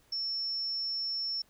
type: tone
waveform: sine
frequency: 5400 Hz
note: E8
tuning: 41 cents sharp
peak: -31 dBFS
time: 0.12-1.42 s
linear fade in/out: 5 ms
effects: pink hiss -66 dBFS RMS until 1.49 s